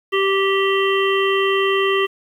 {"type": "harmonic tone", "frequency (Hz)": 390, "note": "G4", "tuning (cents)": -9, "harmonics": [1, 3, 5, 7, 8], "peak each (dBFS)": [-17, -22, -24, -25, -26], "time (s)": [0.12, 2.07], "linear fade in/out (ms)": 20, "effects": ["8-bit"]}